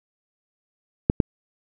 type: clicks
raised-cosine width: 3 ms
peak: -3 dBFS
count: 2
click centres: 1.099 / 1.202 s
effects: none